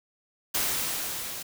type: noise with level ramp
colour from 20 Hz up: white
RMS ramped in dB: -26 to -37 dBFS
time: 0.54-1.43 s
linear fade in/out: 10 ms
effects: none